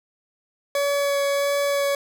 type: tone with vibrato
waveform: 40% pulse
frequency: 565 Hz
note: C#5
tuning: 33 cents sharp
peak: -19 dBFS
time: 0.75-1.95 s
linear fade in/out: 2 ms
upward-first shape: sine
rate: 1.5 Hz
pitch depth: 9 cents each way
effects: none